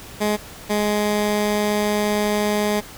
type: tone pair in turn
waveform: 15% pulse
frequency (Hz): 210 / 208.8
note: G#3 / G#3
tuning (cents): +19 / +10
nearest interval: unison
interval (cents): 9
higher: first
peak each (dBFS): -12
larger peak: neither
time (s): 0.2-0.37 / 0.69-2.81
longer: second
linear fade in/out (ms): 20
effects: pink hiss -39 dBFS RMS until 2.97 s